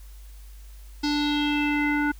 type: tone with low-pass filter sweep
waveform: square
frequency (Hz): 293.7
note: D4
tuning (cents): 0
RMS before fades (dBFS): -24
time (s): 1.03-2.12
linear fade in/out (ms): 10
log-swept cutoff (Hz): 4900 to 1600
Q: 4.8
effects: added 50 Hz sine -41 dBFS peak until 2.19 s + white hiss -56 dBFS RMS until 2.19 s